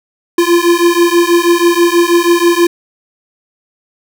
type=beating tone pair; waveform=square; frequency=341.5 / 347.7 Hz; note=F4 / F4; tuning=-39 / -8 cents; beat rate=6.2 Hz; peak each=-11 dBFS; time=0.38-2.67 s; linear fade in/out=5 ms; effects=none